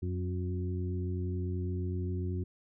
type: harmonic tone with a mistuned harmonic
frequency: 90.5 Hz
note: F#2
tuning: 38 cents flat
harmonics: 1 / 2 / 3 / 4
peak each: -32 / -40 / -43 / -41 dBFS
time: 0.02-2.44 s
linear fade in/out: 10 ms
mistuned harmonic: 2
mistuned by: +25 cents
effects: none